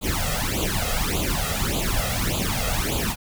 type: noise with flanger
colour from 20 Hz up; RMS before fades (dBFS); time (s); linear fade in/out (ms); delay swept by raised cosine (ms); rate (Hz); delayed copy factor
pink; -24; 0.01-3.16; 50; 0.27 to 1.57; 1.7; +0.85
effects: none